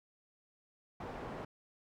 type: low-pass noise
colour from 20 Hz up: white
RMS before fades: -44 dBFS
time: 1-1.45 s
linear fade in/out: 5 ms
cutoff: 800 Hz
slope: 12 dB/octave
effects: none